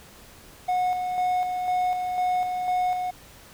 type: tone with tremolo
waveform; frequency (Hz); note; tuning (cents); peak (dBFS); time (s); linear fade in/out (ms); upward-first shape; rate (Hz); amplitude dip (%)
triangle; 729; F#5; -26; -19; 0.68-3.11; 10; square; 2; 40
effects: pink hiss -49 dBFS RMS until 3.53 s